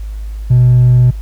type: tone with hard clipping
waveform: sine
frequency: 124.5 Hz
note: B2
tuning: 14 cents sharp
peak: -5 dBFS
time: 0.5-1.11 s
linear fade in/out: 10 ms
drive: 1 dB
effects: added 52 Hz sine -20 dBFS peak until 1.21 s + pink hiss -46 dBFS RMS until 1.21 s